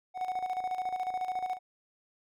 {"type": "tone with tremolo", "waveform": "triangle", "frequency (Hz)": 740, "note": "F#5", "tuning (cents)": 0, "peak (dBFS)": -27, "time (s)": [0.14, 1.59], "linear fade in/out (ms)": 50, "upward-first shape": "square", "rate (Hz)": 14, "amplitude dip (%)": 60, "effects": []}